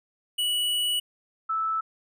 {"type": "tone pair in turn", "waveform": ["square", "sine"], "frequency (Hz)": [2941, 1313.3], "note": ["F#7", "E6"], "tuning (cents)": [-11, -7], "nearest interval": "octave + major second", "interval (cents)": 1396, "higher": "first", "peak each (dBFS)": -24, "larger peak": "neither", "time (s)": [[0.38, 1], [1.49, 1.81]], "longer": "first", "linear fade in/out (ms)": 10, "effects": []}